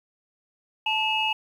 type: tone cluster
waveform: sine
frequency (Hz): 875 / 2615 / 2868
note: A5 / E7 / F7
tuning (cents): -10 / -15 / +45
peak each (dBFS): -26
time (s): 0.86-1.33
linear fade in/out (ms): 5
effects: tanh soft clip ceiling -12 dBFS + 9-bit